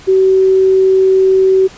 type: tone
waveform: sine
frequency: 380 Hz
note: F#4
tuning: 46 cents sharp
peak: -6 dBFS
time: 0.07-1.68 s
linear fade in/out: 20 ms
effects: pink hiss -37 dBFS RMS until 1.77 s + resampled to 16000 Hz